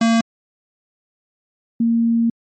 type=tone pair in turn; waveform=square / sine; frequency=228.2 / 231.1 Hz; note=A#3 / A#3; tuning=-37 / -15 cents; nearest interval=unison; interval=22 cents; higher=second; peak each=-13 dBFS; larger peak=neither; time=0.01-0.21 / 1.8-2.3 s; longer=second; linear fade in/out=5 ms; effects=MP3 32 kbps